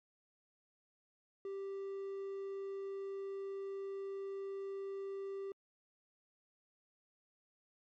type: tone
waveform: triangle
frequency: 392 Hz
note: G4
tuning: in tune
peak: -38 dBFS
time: 1.45-5.52 s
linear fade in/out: 2 ms
effects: MP3 32 kbps